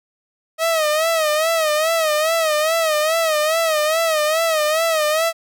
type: tone with vibrato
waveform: sawtooth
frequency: 632 Hz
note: D#5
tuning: 27 cents sharp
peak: -12 dBFS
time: 0.58-5.33 s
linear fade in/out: 50 ms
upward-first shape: sine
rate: 2.4 Hz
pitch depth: 89 cents each way
effects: none